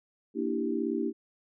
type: chord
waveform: sine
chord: E half-diminished seventh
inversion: second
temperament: equal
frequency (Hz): 233.1 / 293.7 / 329.6 / 392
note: Bb3 / D4 / E4 / G4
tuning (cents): 0 / 0 / 0 / 0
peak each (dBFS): -33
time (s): 0.34-1.13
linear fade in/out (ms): 50
effects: none